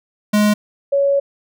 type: tone pair in turn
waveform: square / sine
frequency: 209.4 / 559 Hz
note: G#3 / C#5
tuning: +15 / +14 cents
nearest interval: octave + perfect fourth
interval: 1699 cents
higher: second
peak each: -12 / -12 dBFS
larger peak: neither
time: 0.33-0.54 / 0.92-1.2 s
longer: second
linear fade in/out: 10 ms
effects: none